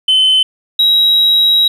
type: tone pair in turn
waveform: sine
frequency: 3052 / 3845 Hz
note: G7 / B7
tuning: -47 / -47 cents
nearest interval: major third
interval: 400 cents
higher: second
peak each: -5 dBFS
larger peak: neither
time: 0.08-0.43 / 0.79-1.68 s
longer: second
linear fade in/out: 5 ms
effects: tanh soft clip ceiling -5 dBFS + 7-bit